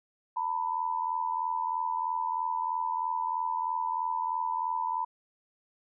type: tone pair together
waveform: sine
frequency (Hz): 904.7 / 987.8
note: A5 / B5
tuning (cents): +48 / 0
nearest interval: major second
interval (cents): 152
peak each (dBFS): -32 / -30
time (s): 0.36-5.05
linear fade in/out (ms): 10
effects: none